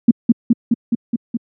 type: tone with echo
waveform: sine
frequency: 233.1 Hz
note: A#3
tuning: in tune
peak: -3 dBFS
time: 0.08-0.11 s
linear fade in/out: 5 ms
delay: 210 ms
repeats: 6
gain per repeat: -2 dB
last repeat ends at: 1.37 s
effects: high-pass 150 Hz 12 dB/octave